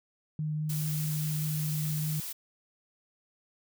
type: tone with vibrato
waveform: sine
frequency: 153.1 Hz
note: D#3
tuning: 28 cents flat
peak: -29 dBFS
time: 0.39-2.2 s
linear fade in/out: 2 ms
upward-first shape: sine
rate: 4.9 Hz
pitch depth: 8 cents each way
type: noise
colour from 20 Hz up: blue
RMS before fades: -38 dBFS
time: 0.69-2.33 s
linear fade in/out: 10 ms
effects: none